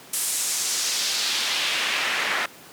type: noise with band-pass filter sweep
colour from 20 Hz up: pink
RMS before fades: -25 dBFS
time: 0.13-2.46 s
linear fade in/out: 5 ms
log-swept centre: 10000 to 1700 Hz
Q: 1.4
effects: pink hiss -45 dBFS RMS until 2.72 s + high-pass 200 Hz 12 dB/octave

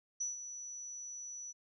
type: tone with ADSR envelope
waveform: sine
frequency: 5920 Hz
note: F#8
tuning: in tune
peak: -33 dBFS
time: 0.2-1.53 s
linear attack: 10 ms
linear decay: 150 ms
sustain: -10 dB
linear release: 26 ms
effects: none

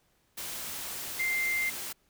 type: tone in noise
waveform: sine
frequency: 2093 Hz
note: C7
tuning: in tune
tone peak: -27 dBFS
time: 1.19-1.7 s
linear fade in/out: 10 ms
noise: white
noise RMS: -38 dBFS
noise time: 0.37-1.93 s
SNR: +8 dB
effects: pink hiss -70 dBFS RMS until 2.09 s

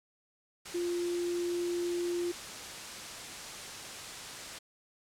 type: tone in noise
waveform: sine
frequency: 348.9 Hz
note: F4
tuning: 2 cents flat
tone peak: -30 dBFS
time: 0.74-2.32 s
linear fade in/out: 10 ms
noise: white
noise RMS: -42 dBFS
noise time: 0.65-4.59 s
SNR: +9 dB
effects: low-pass 8000 Hz 12 dB/octave

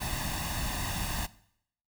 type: noise with comb filter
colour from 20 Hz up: pink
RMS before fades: -33 dBFS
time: 0-1.27 s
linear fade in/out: 20 ms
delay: 1.1 ms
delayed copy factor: +0.7
effects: noise-tail reverb RT60 0.7 s tail -19 dB re dry

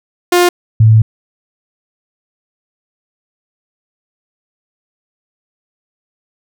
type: tone pair in turn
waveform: sawtooth / sine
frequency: 353.9 / 110.35 Hz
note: F4 / A2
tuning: +23 / +5 cents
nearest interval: octave + minor sixth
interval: 2018 cents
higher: first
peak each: -3 dBFS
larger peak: neither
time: 0.32-0.49 / 0.8-1.02 s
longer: second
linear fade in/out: 5 ms
effects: none

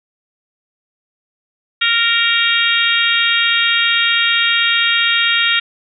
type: harmonic tone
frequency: 464.6 Hz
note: A#4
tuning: 6 cents flat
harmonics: 3 / 4 / 5 / 6 / 7 / 8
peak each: -19 / -19 / -19 / -19 / -19 / -19 dBFS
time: 1.81-5.6 s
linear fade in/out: 10 ms
effects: none

